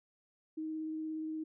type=tone with vibrato; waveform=sine; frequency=314.4 Hz; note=D#4; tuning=18 cents sharp; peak=-36 dBFS; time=0.57-1.44 s; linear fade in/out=10 ms; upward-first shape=sine; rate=17 Hz; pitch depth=10 cents each way; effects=none